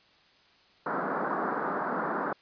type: band-pass noise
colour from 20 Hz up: white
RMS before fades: -31 dBFS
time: 0.86-2.33 s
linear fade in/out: 5 ms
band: 170 to 1500 Hz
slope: 48 dB/octave
effects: white hiss -61 dBFS RMS until 2.41 s + resampled to 11025 Hz